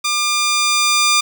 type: tone with level ramp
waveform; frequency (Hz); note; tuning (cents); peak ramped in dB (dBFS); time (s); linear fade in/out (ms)
10% pulse; 1200; D6; +37; -8 to -3; 0.04-1.21; 10
effects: 7-bit